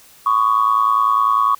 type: tone with amplitude modulation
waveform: sine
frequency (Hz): 1119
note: C#6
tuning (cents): +16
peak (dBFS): -8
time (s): 0.26-1.55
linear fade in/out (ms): 5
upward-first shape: sine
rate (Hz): 110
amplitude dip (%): 85
effects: tanh soft clip ceiling -4 dBFS + white hiss -47 dBFS RMS until 1.59 s